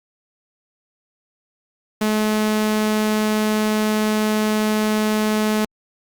sawtooth tone, 214.4 Hz, A3, 45 cents flat, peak -13 dBFS, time 2.01-5.65 s, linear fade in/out 5 ms, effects Opus 48 kbps

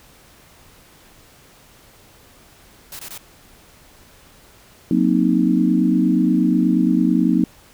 white noise bursts, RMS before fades -34 dBFS, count 3, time 2.92-3.178 s, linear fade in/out 2 ms, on 72 ms, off 21 ms
sine chord, C half-diminished seventh, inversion second, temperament equal with one note detuned, 183.19 / 233.1 / 261.6 / 311.1 Hz, Gb3 / Bb3 / C4 / Eb4, -17 / 0 / 0 / 0 cents, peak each -19 dBFS, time 4.91-7.44 s, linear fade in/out 2 ms
effects pink hiss -49 dBFS RMS until 7.73 s

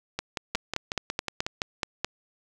two click trains, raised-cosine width 0.2 ms, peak -12 / -9 dBFS, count 8 / 8, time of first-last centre 0.19-1.465 / 0.55-2.046 s, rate 5.49 / 4.68 Hz, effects none

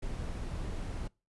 brown noise, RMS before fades -37 dBFS, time 0.02-1.08 s, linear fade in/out 10 ms, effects noise-tail reverb RT60 0.3 s tail -25 dB re dry + resampled to 24000 Hz

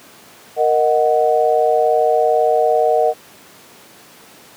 sine chord, D# minor, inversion second, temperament equal, 466.2 / 622.3 / 740 Hz, A#4 / D#5 / F#5, 0 / 0 / 0 cents, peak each -16 dBFS, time 0.56-3.14 s, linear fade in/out 50 ms, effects pink hiss -43 dBFS RMS until 4.56 s + high-pass 200 Hz 12 dB/octave

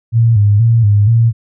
sine tone with vibrato, 109 Hz, A2, 16 cents flat, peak -6 dBFS, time 0.12-1.33 s, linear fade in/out 50 ms, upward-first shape square, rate 2.1 Hz, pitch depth 99 cents each way, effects none

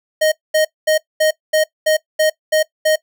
square tone bursts, 622.3 Hz, D#5, in tune, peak -12 dBFS, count 9, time 0.21-2.96 s, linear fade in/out 10 ms, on 110 ms, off 220 ms, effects noise-tail reverb RT60 0.1 s tail -20 dB re dry

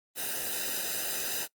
white noise with comb filter, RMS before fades -33 dBFS, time 0.15-1.48 s, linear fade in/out 50 ms, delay 0.9 ms, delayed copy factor -0.85, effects noise-tail reverb RT60 0.1 s tail -22 dB re dry + Opus 32 kbps

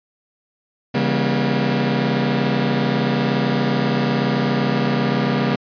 sawtooth chord, C# diminished seventh, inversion none, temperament just, 138.59 / 166.31 / 199.57 / 239.5 Hz, C#3 / E3 / G3 / Bb3, 0 / +16 / +31 / +47 cents, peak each -18 / -23 / -18 / -17 dBFS, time 0.94-5.56 s, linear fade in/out 10 ms, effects resampled to 11025 Hz

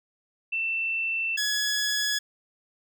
sine / 15% pulse tone pair in turn, 2677 / 1686.4 Hz, E7 / G#6, +26 / +26 cents, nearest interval minor sixth, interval 800 cents, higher first, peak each -25 / -18 dBFS, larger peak second, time 0.52-1.37 / 1.37-2.19 s, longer first, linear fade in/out 10 ms, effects none

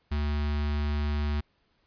square tone with notch filter, 73.42 Hz, D2, in tune, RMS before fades -28 dBFS, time 0.11-1.41 s, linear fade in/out 10 ms, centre 530 Hz, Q 1.3, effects pink hiss -70 dBFS RMS until 1.86 s + resampled to 11025 Hz

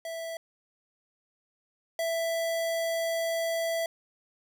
square tone pair in turn, 659 / 662.1 Hz, E5 / E5, -1 / +7 cents, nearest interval unison, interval 8 cents, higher second, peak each -35 / -28 dBFS, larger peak second, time 0.05-0.37 / 1.99-3.86 s, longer second, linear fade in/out 2 ms, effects none

